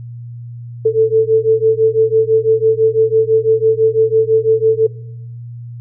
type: beating tone pair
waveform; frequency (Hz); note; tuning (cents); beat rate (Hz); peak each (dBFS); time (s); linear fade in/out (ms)
sine; 440 / 446; A4 / A4; 0 / +23; 6; -12; 0.85-4.87; 10
effects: noise-tail reverb RT60 0.7 s tail -19 dB re dry + added 119 Hz sine -27 dBFS peak until 5.8 s